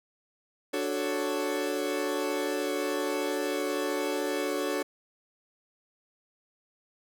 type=chord; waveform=40% pulse; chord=D major seventh; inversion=none; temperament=equal; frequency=293.7 / 370 / 440 / 554.4 Hz; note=D4 / F#4 / A4 / C#5; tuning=0 / 0 / 0 / 0 cents; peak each=-33 dBFS; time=0.73-4.83 s; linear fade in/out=10 ms; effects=none